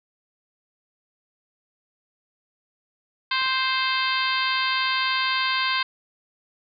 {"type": "harmonic tone", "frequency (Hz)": 523.3, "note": "C5", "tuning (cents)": 0, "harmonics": [2, 3, 4, 5, 6, 7, 8, 9], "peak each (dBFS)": [-26, -28, -29, -30, -31, -31, -32, -33], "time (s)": [3.31, 5.83], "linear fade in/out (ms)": 5}
{"type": "clicks", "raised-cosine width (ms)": 0.5, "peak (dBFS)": -27, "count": 2, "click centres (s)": [3.418, 3.462]}
{"effects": []}